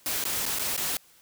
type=noise with dropouts; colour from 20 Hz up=white; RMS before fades=-29 dBFS; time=0.06-0.97 s; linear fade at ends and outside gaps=1 ms; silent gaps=0.24-0.252 / 0.456-0.462 / 0.587-0.594 / 0.765-0.776 s; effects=white hiss -58 dBFS RMS until 1.21 s